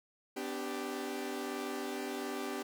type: chord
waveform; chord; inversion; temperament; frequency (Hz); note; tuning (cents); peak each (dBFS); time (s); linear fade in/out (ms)
sawtooth; G major; first; equal with one note detuned; 252.3 / 293.7 / 392; B3 / D4 / G4; +37 / 0 / 0; -38 / -38 / -36; 0.36-2.63; 10
effects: none